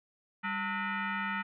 sine tone with frequency modulation, 197.3 Hz, G3, 11 cents sharp, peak -31 dBFS, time 0.43-1.43 s, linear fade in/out 20 ms, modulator 549 Hz, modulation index 3.8, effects none

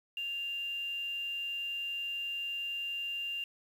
sine tone with quantisation, 2791 Hz, F7, 2 cents flat, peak -34 dBFS, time 0.17-3.44 s, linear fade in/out 2 ms, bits 9, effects none

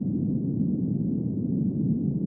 pink band-pass noise, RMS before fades -26 dBFS, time 0-2.26 s, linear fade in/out 20 ms, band 150 to 250 Hz, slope 24 dB/octave, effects none

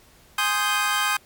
25% pulse chord, Ab major seventh, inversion none, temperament equal, 830.6 / 1046.5 / 1244.5 / 1568 Hz, Ab5 / C6 / Eb6 / G6, 0 / 0 / 0 / 0 cents, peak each -25 / -24 / -21 / -21 dBFS, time 0.38-1.17 s, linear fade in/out 5 ms, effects pink hiss -54 dBFS RMS until 1.25 s + MP3 96 kbps

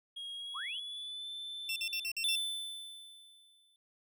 triangle tone with pitch glide, 3278 to 3534 Hz, G#7 to A7, -23 to +7 cents, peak -39 dBFS, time 0.16-2.05 s, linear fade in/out 10 ms, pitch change +130 cents, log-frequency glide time 0.35-1.28 s
sine linear sweep, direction up, 917 to 3460 Hz, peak -39 dBFS, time 0.54-0.81 s, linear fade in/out 20 ms
25% pulse tone bursts, 2700 Hz, E7, 41 cents sharp, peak -30 dBFS, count 6, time 1.69-2.355 s, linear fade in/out 2 ms, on 70 ms, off 49 ms
square tone with exponential decay, 3520 Hz, A7, in tune, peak -29 dBFS, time 2.24-3.76 s, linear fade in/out 1 ms, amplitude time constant 330 ms
effects none

